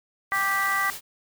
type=noise; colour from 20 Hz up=white; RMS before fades=-36 dBFS; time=0.31-1.01 s; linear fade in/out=50 ms
type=harmonic tone; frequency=392 Hz; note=G4; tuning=in tune; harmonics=2 / 3 / 4 / 5; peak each=-33 / -26 / -30 / -25 dBFS; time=0.32-0.9 s; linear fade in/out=0 ms
effects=none